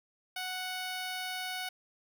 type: tone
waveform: 10% pulse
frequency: 740 Hz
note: F#5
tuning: in tune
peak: -27 dBFS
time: 0.36-1.69 s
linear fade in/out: 5 ms
effects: none